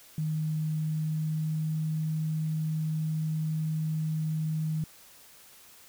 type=tone with pitch glide; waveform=sine; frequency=155.7 to 156.87 Hz; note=D#3 to D#3; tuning=+2 to +14 cents; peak=-27 dBFS; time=0.18-4.84 s; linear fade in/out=2 ms; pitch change=+12 cents; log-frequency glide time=0.85-1.88 s; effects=white hiss -54 dBFS RMS until 5.88 s